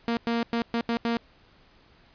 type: tone bursts at uneven times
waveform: sawtooth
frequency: 233.1 Hz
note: A#3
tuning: in tune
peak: -20 dBFS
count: 6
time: 0.08-0.17 / 0.27-0.43 / 0.53-0.62 / 0.74-0.81 / 0.89-0.97 / 1.05-1.17 s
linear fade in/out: 0 ms
effects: pink hiss -58 dBFS RMS until 2.14 s + resampled to 11025 Hz